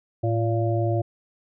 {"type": "harmonic tone with a mistuned harmonic", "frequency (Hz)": 115, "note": "A#2", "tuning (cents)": -23, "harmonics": [1, 3, 5, 6], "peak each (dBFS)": [-22, -27, -29, -30], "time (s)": [0.23, 1.02], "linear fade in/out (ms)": 10, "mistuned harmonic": 1, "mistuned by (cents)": -63, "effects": []}